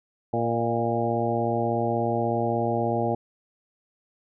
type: harmonic tone with a mistuned harmonic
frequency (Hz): 116.54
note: A#2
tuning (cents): 0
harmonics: 1 / 2 / 3 / 4 / 5 / 6 / 7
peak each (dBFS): -30 / -30 / -30 / -30 / -30 / -30 / -30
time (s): 0.33-3.15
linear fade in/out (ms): 5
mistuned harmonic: 5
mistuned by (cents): +34
effects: none